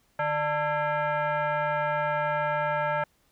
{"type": "tone with frequency modulation", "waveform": "sine", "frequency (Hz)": 149.5, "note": "D3", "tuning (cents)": 31, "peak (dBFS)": -24, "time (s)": [0.19, 3.04], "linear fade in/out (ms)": 5, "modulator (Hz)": 745, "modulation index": 2, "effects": ["pink hiss -67 dBFS RMS until 3.31 s"]}